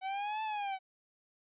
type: linear two-way sweep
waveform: 45% pulse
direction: up then down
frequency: 752 to 880 to 752 Hz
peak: -34 dBFS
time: 0.01-0.79 s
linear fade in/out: 50 ms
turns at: 0.43 s
effects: resampled to 8000 Hz